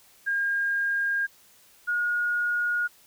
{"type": "tone pair in turn", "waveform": "sine", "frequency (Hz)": [1615, 1438.8], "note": ["G#6", "F#6"], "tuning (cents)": [-49, -49], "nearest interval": "major second", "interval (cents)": 200, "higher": "first", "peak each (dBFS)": -23, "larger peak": "neither", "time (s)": [[0.26, 1.27], [1.87, 2.88]], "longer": "neither", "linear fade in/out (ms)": 20, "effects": ["white hiss -57 dBFS RMS until 3.06 s"]}